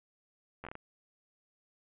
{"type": "slowing click train", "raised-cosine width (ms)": 0.5, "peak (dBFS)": -28, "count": 6, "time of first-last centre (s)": [0.64, 0.754], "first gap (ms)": 11, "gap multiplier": 1.37, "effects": ["resampled to 8000 Hz", "11-bit"]}